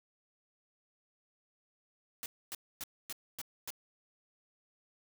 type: noise bursts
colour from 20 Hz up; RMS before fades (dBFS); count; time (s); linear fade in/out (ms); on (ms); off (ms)
white; -41; 6; 2.23-3.704; 0; 29; 260
effects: none